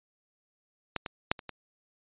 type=clicks; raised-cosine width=0.3 ms; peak=-14 / -19 / -8 / -26 / -22 dBFS; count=5; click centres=0.963 / 1.062 / 1.315 / 1.392 / 1.493 s; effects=resampled to 8000 Hz